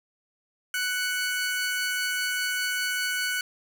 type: tone pair together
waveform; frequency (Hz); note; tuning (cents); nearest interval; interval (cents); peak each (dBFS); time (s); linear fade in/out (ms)
sawtooth; 1487 / 2228; F#6 / C#7; +8 / +8; perfect fifth; 700; -23 / -30; 0.74-3.41; 2
effects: none